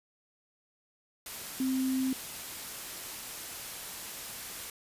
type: tone in noise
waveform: sine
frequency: 261.6 Hz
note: C4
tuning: in tune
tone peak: -27 dBFS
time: 1.6-2.13 s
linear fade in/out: 2 ms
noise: white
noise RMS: -41 dBFS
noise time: 1.26-4.7 s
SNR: +11 dB
effects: resampled to 32000 Hz